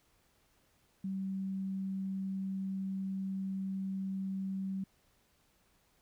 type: tone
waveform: sine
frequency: 192.1 Hz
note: G3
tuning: 35 cents flat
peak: -34 dBFS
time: 1.04-4.84 s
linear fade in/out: 5 ms
effects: pink hiss -71 dBFS RMS until 6.01 s